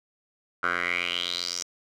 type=tone with band-pass filter sweep; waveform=10% pulse; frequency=87.8 Hz; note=F2; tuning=10 cents sharp; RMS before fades=-29 dBFS; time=0.63-1.63 s; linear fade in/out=5 ms; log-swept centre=1400 to 6000 Hz; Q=5.3; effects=none